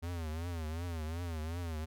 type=tone with vibrato; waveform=square; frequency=82.41 Hz; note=E2; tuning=in tune; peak=-37 dBFS; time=0.02-1.86 s; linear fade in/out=20 ms; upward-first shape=triangle; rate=2.7 Hz; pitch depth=140 cents each way; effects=none

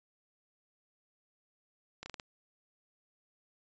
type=slowing click train; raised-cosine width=0.2 ms; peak=-25 dBFS; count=5; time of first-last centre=2.03-2.198 s; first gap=30 ms; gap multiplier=1.23; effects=resampled to 16000 Hz

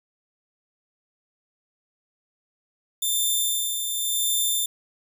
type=tone with tremolo; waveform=10% pulse; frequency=3572 Hz; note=A7; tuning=25 cents sharp; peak=-13 dBFS; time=3.02-4.66 s; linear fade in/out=5 ms; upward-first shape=sine; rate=0.92 Hz; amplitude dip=45%; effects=none

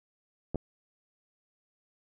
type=clicks; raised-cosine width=2 ms; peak=-19 dBFS; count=2; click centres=0.546 / 0.557 s; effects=none

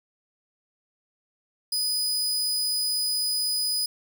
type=tone; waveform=sawtooth; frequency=4978 Hz; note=D#8; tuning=in tune; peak=-21 dBFS; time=1.72-3.86 s; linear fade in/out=5 ms; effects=none

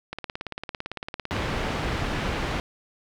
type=click train; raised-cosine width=0.3 ms; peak=-16 dBFS; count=24; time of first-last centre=0.13-1.422 s; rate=17.8 Hz
type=low-pass noise; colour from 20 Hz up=pink; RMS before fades=-28 dBFS; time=1.31-2.6 s; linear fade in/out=0 ms; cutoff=3100 Hz; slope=12 dB/octave
effects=none

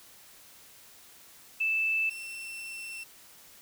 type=tone pair in turn; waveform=sine / 40% pulse; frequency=2637 / 2692 Hz; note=E7 / E7; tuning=0 / +36 cents; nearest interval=unison; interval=36 cents; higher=second; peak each=-25 / -37 dBFS; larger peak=first; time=1.6-2.1 / 2.1-3.04 s; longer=second; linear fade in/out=10 ms; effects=white hiss -54 dBFS RMS until 3.61 s

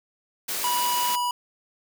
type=high-pass noise; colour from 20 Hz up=white; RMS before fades=-29 dBFS; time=0.48-1.16 s; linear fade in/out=10 ms; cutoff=230 Hz; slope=12 dB/octave
type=tone; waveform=square; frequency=977 Hz; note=B5; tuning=19 cents flat; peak=-24 dBFS; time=0.64-1.31 s; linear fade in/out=2 ms
effects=none

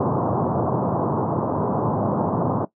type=band-pass noise; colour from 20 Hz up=pink; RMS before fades=-22 dBFS; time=0-2.65 s; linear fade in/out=5 ms; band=100 to 1100 Hz; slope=48 dB/octave; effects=noise-tail reverb RT60 0.1 s tail -17 dB re dry

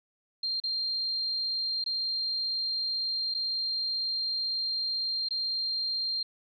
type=tone with dropouts; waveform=sine; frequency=4186 Hz; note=C8; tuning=in tune; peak=-28 dBFS; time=0.43-6.23 s; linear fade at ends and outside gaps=5 ms; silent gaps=0.601-0.637 / 1.841-1.861 / 3.341-3.347 / 5.287-5.307 s; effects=none

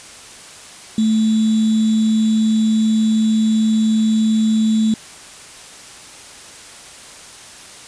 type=tone with sample-and-hold; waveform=sine; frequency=219.3 Hz; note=A3; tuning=6 cents flat; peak=-12 dBFS; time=0.98-4.94 s; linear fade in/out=2 ms; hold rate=3675 Hz; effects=white hiss -38 dBFS RMS until 7.87 s + resampled to 22050 Hz

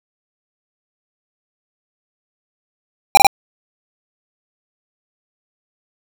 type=tone bursts; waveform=square; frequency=800 Hz; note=G5; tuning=35 cents sharp; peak=-4 dBFS; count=3; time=3.15-3.268 s; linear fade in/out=0 ms; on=22 ms; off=26 ms; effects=none

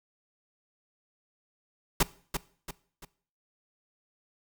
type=noise with echo; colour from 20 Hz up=pink; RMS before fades=-22 dBFS; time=2-2.03 s; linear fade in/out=5 ms; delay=340 ms; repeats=3; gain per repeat=-8 dB; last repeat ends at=3.05 s; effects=noise-tail reverb RT60 0.5 s tail -20 dB re dry

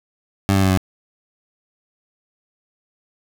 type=tone with pitch steps; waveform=20% pulse; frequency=98 / 96.48 / 94.99 / 93.52 Hz; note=G2 / G2 / F#2 / F#2; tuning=0 / -27 / +46 / +19 cents; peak=-9 dBFS; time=0.49-0.774 s; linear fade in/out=0 ms; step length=71 ms; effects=none

